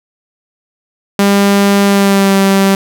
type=tone with pitch glide; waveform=sawtooth; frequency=200 to 195.09 Hz; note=G3 to G3; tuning=+35 to -8 cents; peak=-3 dBFS; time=1.19-2.75 s; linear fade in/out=2 ms; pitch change=-43 cents; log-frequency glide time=1.85-2.35 s; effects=none